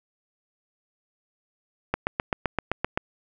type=click train; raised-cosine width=0.5 ms; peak=-8 dBFS; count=9; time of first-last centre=1.94-2.975 s; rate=7.73 Hz; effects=none